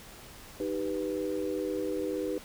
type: chord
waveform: sine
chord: Eb augmented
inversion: none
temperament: equal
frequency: 311.1 / 392 / 493.9 Hz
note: Eb4 / G4 / B4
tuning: 0 / 0 / 0 cents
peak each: -34 dBFS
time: 0.6-2.38 s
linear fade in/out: 2 ms
effects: pink hiss -49 dBFS RMS until 2.44 s